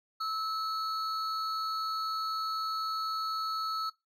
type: tone pair together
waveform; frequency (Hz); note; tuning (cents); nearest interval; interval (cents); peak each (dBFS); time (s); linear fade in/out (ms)
triangle; 1304 / 4372; E6 / C#8; -19 / -25; octave + major sixth; 2094; -30 / -38; 0.2-3.9; 10
effects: noise-tail reverb RT60 0.2 s tail -19 dB re dry